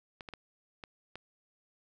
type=clicks; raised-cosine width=0.3 ms; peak=-27 dBFS; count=5; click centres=0.208 / 0.288 / 0.337 / 0.838 / 1.156 s; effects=none